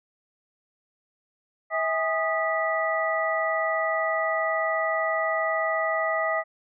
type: tone cluster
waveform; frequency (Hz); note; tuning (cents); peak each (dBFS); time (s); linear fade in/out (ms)
sine; 648 / 815 / 1237 / 1958; E5 / G#5 / D#6 / B6; -30 / -33 / -10 / -15; -26 / -33 / -29 / -28; 1.7-6.44; 50
effects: none